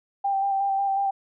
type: tone with vibrato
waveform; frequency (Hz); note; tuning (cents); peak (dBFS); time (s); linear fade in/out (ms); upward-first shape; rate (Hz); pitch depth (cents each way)
sine; 787; G5; +7; -21; 0.24-1.11; 10; square; 5.5; 17
effects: none